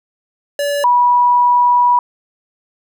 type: tone pair in turn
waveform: square / sine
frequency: 574 / 974.6 Hz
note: D5 / B5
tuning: -40 / -23 cents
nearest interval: major sixth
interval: 917 cents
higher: second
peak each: -16 / -8 dBFS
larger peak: second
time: 0.59-0.84 / 0.84-1.99 s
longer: second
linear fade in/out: 2 ms
effects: none